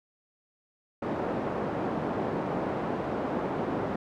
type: band-pass noise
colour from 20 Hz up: pink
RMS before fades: -31 dBFS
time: 1.02-3.96 s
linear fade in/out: 5 ms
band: 200 to 860 Hz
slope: 12 dB/octave
effects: none